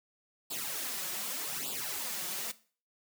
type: noise with flanger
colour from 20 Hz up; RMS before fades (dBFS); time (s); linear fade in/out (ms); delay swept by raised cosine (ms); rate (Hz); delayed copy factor
white; -37; 0.5-2.52; 10; 0.24 to 5.54; 0.84; +0.85
effects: noise-tail reverb RT60 0.4 s tail -17 dB re dry + high-pass 150 Hz 12 dB/octave